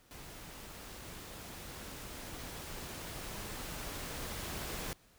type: noise with level ramp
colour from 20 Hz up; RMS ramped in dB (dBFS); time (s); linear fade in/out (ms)
pink; -50 to -40; 0.11-4.93; 0
effects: pink hiss -65 dBFS RMS until 5.18 s